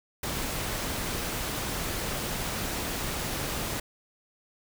pink noise, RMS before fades -32 dBFS, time 0.23-3.8 s, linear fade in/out 5 ms, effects none

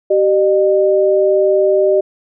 sine tone pair together, 385.7 / 607 Hz, G4 / D#5, -28 / -43 cents, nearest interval minor sixth, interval 785 cents, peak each -12 dBFS, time 0.1-2.01 s, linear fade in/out 10 ms, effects none

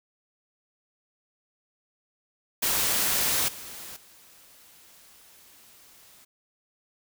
white noise with level steps, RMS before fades -25 / -41 / -54 dBFS, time 2.62-6.25 s, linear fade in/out 10 ms, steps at 3.48 / 3.96 s, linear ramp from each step 5 ms, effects none

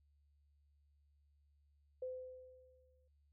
sine tone with exponential decay, 511 Hz, C5, 41 cents flat, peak -39 dBFS, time 2.02-3.08 s, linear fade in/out 5 ms, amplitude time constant 230 ms, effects added 72 Hz sine -70 dBFS peak until 3.32 s

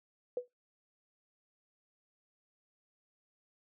sine tone with exponential decay, 493.9 Hz, B4, in tune, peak -28 dBFS, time 0.37-0.48 s, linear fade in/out 2 ms, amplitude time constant 22 ms, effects noise-tail reverb RT60 0.2 s tail -25 dB re dry

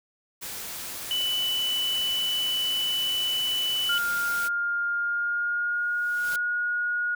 white noise, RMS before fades -36 dBFS, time 0.41-4.49 s, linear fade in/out 20 ms
sine tone, 2982 Hz, F#7, 13 cents sharp, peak -24 dBFS, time 1.11-3.98 s, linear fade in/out 0 ms
sine tone with pitch glide, 1408 to 1443.4 Hz, F6 to F#6, +14 to -43 cents, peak -24 dBFS, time 3.89-7.15 s, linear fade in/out 5 ms, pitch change +43 cents, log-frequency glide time 4.93-6.31 s
white noise with exponential growth, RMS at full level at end -35 dBFS, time 5.71-6.36 s, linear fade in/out 2 ms, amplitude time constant 140 ms
effects none

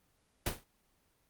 pink noise with exponential decay, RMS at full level -28 dBFS, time 0.46-0.64 s, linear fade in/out 5 ms, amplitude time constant 39 ms, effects pink hiss -73 dBFS RMS until 1.29 s + Opus 24 kbps

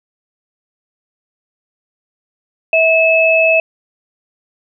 sine tone pair together, 648.2 / 2597 Hz, E5 / E7, -29 / -26 cents, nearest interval 2 octaves, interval 2403 cents, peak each -11 dBFS, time 2.73-3.6 s, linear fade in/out 2 ms, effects none

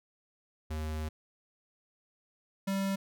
square tone pair in turn, 77.7 / 194.95 Hz, D#2 / G3, -2 / -9 cents, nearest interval octave + major third, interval 1593 cents, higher second, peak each -34 / -30 dBFS, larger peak second, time 0.7-1.09 / 2.67-2.96 s, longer first, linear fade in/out 10 ms, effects none

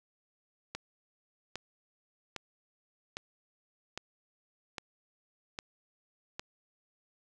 click train, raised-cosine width 0.2 ms, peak -20 dBFS, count 8, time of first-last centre 0.75-6.395 s, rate 1.24 Hz, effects none

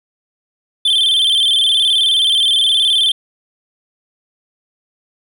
triangle tone with vibrato, 3322 Hz, G#7, in tune, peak -9 dBFS, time 0.85-3.12 s, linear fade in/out 5 ms, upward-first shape square, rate 19 Hz, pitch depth 86 cents each way, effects none

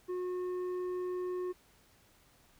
sine tone with tanh clipping, 362.6 Hz, F#4, 35 cents flat, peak -35 dBFS, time 0.08-1.53 s, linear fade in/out 20 ms, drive 7 dB, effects pink hiss -65 dBFS RMS until 2.59 s

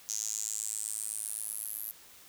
square tone with high-pass filter sweep, 53.9 Hz, A1, 35 cents flat, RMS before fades -37 dBFS, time 0.09-1.91 s, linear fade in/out 0 ms, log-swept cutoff 6300 to 12000 Hz, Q 6.6, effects white hiss -55 dBFS RMS until 2.28 s

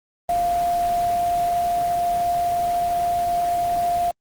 sine tone in noise, 698.5 Hz, F5, in tune, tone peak -18 dBFS, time 0.29-4.11 s, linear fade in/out 2 ms, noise pink, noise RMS -35 dBFS, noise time 0.29-4.11 s, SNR +14 dB, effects Opus 24 kbps

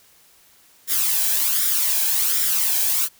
blue noise with flanger, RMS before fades -20 dBFS, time 0.87-3.09 s, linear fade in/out 50 ms, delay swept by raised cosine 0.55 to 1.26 ms, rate 1.3 Hz, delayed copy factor +0.55, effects white hiss -54 dBFS RMS until 3.19 s

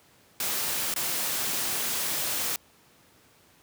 white noise with dropouts, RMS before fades -29 dBFS, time 0.4-2.56 s, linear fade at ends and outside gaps 2 ms, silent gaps 0.94-0.961 s, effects pink hiss -59 dBFS RMS until 3.62 s + high-pass 100 Hz 12 dB/octave

